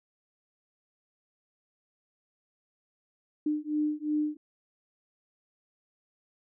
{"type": "beating tone pair", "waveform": "sine", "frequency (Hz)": [300, 302.8], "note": ["D4", "D#4"], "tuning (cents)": [37, -47], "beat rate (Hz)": 2.8, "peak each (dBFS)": -30, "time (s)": [3.46, 4.37], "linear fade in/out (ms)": 5, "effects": []}